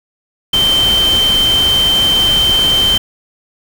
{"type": "tone in noise", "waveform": "sine", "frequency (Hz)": 3114, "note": "G7", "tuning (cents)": -12, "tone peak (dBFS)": -9, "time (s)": [0.53, 2.98], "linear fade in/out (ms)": 5, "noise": "pink", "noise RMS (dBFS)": -20, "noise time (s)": [0.53, 2.98], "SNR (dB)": 8, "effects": []}